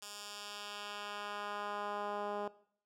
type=tone with band-pass filter sweep; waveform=10% pulse; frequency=205.7 Hz; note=G#3; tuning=16 cents flat; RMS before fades=-42 dBFS; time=0.02-2.48 s; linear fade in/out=2 ms; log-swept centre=6700 to 570 Hz; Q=0.9; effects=noise-tail reverb RT60 0.6 s tail -19 dB re dry